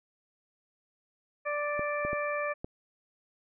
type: harmonic tone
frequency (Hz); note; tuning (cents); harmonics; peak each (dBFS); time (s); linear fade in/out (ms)
587.3; D5; 0; 1 / 2 / 3 / 4; -32 / -35 / -37 / -38; 1.45-2.54; 20
type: clicks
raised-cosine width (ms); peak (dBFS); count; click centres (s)
2; -23; 4; 1.794 / 2.05 / 2.131 / 2.645
effects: none